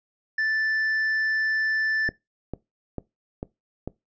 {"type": "tone", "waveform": "triangle", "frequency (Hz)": 1760, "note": "A6", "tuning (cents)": 0, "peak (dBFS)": -20, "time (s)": [0.38, 2.09], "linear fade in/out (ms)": 5}
{"type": "click train", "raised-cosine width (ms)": 2, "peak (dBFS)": -17, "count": 5, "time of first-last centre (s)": [2.09, 3.876], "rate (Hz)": 2.24}
{"effects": ["noise-tail reverb RT60 0.2 s tail -21 dB re dry", "resampled to 16000 Hz"]}